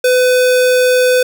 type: tone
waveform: square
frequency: 503 Hz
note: B4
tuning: 32 cents sharp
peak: -9 dBFS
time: 0.04-1.23 s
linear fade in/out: 5 ms
effects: 8-bit